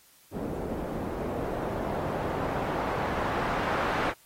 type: noise with low-pass filter sweep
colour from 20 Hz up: white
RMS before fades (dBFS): -31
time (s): 0.31-4.14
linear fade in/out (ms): 50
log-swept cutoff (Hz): 390 to 1300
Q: 1
effects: white hiss -59 dBFS RMS until 4.25 s + AAC 48 kbps